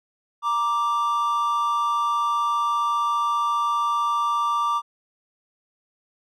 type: tone pair together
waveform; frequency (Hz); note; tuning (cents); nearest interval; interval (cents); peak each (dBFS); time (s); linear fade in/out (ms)
triangle; 939.7 / 1174.7; A#5 / D6; +14 / 0; major third; 386; -25 / -19; 0.42-4.82; 50
effects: none